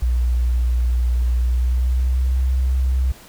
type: tone with pitch glide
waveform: sine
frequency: 60.6 to 64.58 Hz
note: B1 to C2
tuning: -32 to -22 cents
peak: -15 dBFS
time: 0.02-3.12 s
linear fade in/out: 5 ms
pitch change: +110 cents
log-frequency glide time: 1.34-2.41 s
effects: pink hiss -44 dBFS RMS until 3.28 s